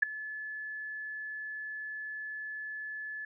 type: tone with ADSR envelope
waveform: sine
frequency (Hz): 1724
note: A6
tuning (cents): -36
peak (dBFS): -17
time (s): 0.02-3.25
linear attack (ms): 10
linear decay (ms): 5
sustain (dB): -20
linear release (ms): 4
effects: none